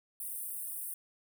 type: high-pass noise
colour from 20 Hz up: pink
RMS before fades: -40 dBFS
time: 0.2-0.94 s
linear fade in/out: 2 ms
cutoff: 8700 Hz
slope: 96 dB/octave
effects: none